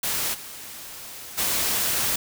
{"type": "noise with level steps", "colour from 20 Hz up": "white", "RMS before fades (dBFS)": [-26, -39, -24], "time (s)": [0.03, 2.16], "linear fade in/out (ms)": 5, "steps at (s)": [0.33, 1.37], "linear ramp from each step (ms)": 20, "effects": []}